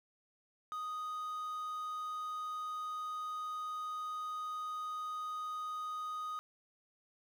triangle tone with quantisation, 1244.5 Hz, D#6, in tune, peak -36 dBFS, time 0.72-6.39 s, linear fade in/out 0 ms, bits 10, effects none

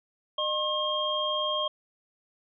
sine tone cluster, 609 / 1072 / 3214 Hz, D#5 / C6 / G7, -37 / +42 / +43 cents, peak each -31 / -31 / -29 dBFS, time 0.38-1.68 s, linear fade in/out 5 ms, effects none

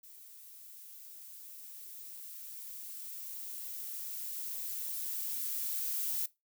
violet noise with level ramp, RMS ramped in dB -54 to -34 dBFS, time 0.03-6.26 s, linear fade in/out 5 ms, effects noise-tail reverb RT60 0.2 s tail -19 dB re dry

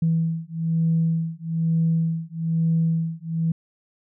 sine beating tone pair, 163.2 / 164.3 Hz, E3 / E3, -17 / -5 cents, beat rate 1.1 Hz, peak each -22 dBFS, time 0.02-3.52 s, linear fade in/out 5 ms, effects tanh soft clip ceiling -12 dBFS

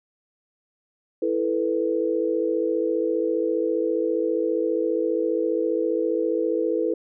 sine chord, E suspended fourth, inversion none, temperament just, 329.6 / 439.5 / 494.4 Hz, E4 / A4 / B4, 0 / -2 / +2 cents, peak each -25 dBFS, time 1.22-6.94 s, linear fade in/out 5 ms, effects none

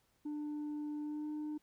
sine tone with pitch glide, 297.6 to 302.1 Hz, D4 to D4, +23 to +49 cents, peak -35 dBFS, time 0.25-1.58 s, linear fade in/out 10 ms, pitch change +26 cents, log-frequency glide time 1.01-1.28 s, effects tanh soft clip ceiling -37 dBFS + pink hiss -75 dBFS RMS until 1.62 s

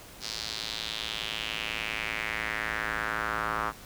square tone with band-pass filter sweep, 55 Hz, A1, in tune, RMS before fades -33 dBFS, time 0.2-3.73 s, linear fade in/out 50 ms, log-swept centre 4900 to 1200 Hz, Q 3.1, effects pink hiss -48 dBFS RMS until 3.85 s

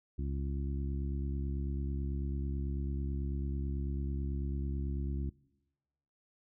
harmonic tone, 69.1 Hz, C#2, 5 cents flat, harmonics 1 / 2 / 3 / 4 / 5, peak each -34 / -40 / -44 / -46 / -48 dBFS, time 0.18-5.3 s, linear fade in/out 10 ms, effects noise-tail reverb RT60 1.0 s tail -22 dB re dry

